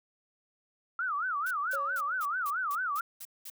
sine tone with vibrato, 1318.5 Hz, E6, in tune, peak -29 dBFS, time 0.99-3.01 s, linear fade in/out 2 ms, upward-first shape sine, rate 4.5 Hz, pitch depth 260 cents each way
blue noise bursts, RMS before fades -43 dBFS, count 9, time 1.46-3.501 s, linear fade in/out 5 ms, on 49 ms, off 200 ms
triangle tone with exponential decay, 554.4 Hz, C#5, in tune, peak -33 dBFS, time 1.73-2.33 s, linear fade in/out 5 ms, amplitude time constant 130 ms
effects none

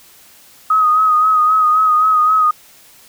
sine tone with vibrato, 1257 Hz, D#6, 17 cents sharp, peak -9 dBFS, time 0.7-2.51 s, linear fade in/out 5 ms, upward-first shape sine, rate 3.8 Hz, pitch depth 37 cents each way, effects white hiss -45 dBFS RMS until 3.08 s

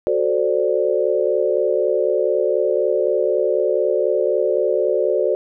sine chord, D dominant seventh, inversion first, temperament equal, 370 / 440 / 523.3 / 587.3 Hz, F#4 / A4 / C5 / D5, 0 / 0 / 0 / 0 cents, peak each -21 dBFS, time 0.07-5.35 s, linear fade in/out 0 ms, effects none

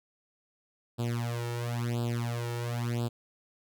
sawtooth tone with flanger, 118.8 Hz, A#2, 33 cents sharp, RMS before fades -32 dBFS, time 0.98-3.09 s, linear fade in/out 20 ms, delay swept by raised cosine 0.24 to 2.24 ms, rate 0.97 Hz, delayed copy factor +1, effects none

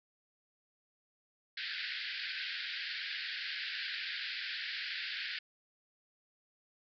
pink band-pass noise, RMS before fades -40 dBFS, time 1.57-5.39 s, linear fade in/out 5 ms, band 1500 to 4900 Hz, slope 96 dB/octave, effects none

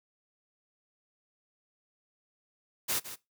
white noise with echo, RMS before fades -30 dBFS, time 2.88-3 s, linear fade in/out 20 ms, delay 160 ms, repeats 1, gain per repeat -12 dB, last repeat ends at 3.16 s, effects noise-tail reverb RT60 0.2 s tail -19 dB re dry + high-pass 100 Hz 12 dB/octave

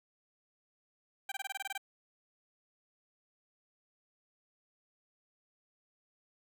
15% pulse tone bursts, 784 Hz, G5, in tune, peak -30 dBFS, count 10, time 1.29-1.778 s, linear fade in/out 5 ms, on 29 ms, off 22 ms, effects none

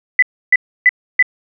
sine tone bursts, 1997 Hz, B6, 19 cents sharp, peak -5 dBFS, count 4, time 0.19-1.226 s, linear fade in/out 2 ms, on 34 ms, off 300 ms, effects none

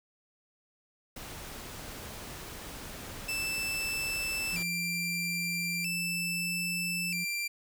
pink noise, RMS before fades -43 dBFS, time 1.16-4.63 s, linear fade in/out 5 ms
sawtooth tone with vibrato, 2500 Hz, D#7, 8 cents sharp, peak -28 dBFS, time 3.28-7.48 s, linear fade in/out 10 ms, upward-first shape square, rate 0.39 Hz, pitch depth 97 cents each way
sine tone with pitch glide, 172.6 to 174.71 Hz, F3 to F3, -20 to +1 cents, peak -37 dBFS, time 4.52-7.25 s, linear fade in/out 20 ms, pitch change +21 cents, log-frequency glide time 6.38-6.51 s
effects none

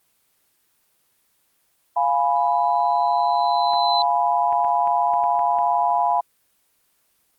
sine chord, F diminished, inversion none, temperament equal, 698.5 / 830.6 / 987.8 Hz, F5 / Ab5 / Cb6, 0 / 0 / 0 cents, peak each -21 dBFS, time 1.96-6.21 s, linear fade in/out 10 ms
sine tone with exponential growth, 4030 Hz, B7, 34 cents sharp, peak -20 dBFS, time 2.36-4.02 s, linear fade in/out 1 ms, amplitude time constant 360 ms
clicks, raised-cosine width 0.5 ms, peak -24 dBFS, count 8, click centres 3.735 / 4.527 / 4.647 / 4.874 / 5.137 / 5.239 / 5.393 / 5.587 s
effects white hiss -65 dBFS RMS until 7.38 s + Opus 24 kbps

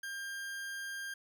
40% pulse tone, 1600 Hz, G6, 35 cents sharp, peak -38 dBFS, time 0.03-1.14 s, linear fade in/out 5 ms, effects none

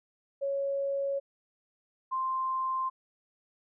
sine tone pair in turn, 554.4 / 1046.6 Hz, C#5 / C6, 0 / 0 cents, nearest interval major seventh, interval 1100 cents, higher second, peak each -28 dBFS, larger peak neither, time 0.41-1.2 / 2.11-2.9 s, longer neither, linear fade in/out 20 ms, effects none

